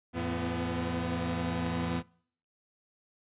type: tone cluster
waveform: sawtooth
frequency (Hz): 85.3 / 111.1 / 170.4 / 249.9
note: F2 / A2 / F3 / B3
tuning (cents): -40 / +17 / -42 / +21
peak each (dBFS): -33 / -36 / -31 / -30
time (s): 0.13-2.03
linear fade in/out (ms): 50
effects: noise-tail reverb RT60 0.6 s tail -25 dB re dry + resampled to 8000 Hz